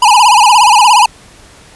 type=tone with vibrato; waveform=square; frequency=910 Hz; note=A#5; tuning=42 cents flat; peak=-4 dBFS; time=0.02-1.06 s; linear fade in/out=5 ms; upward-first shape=sine; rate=17 Hz; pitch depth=180 cents each way; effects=pink hiss -39 dBFS RMS until 1.75 s + resampled to 24000 Hz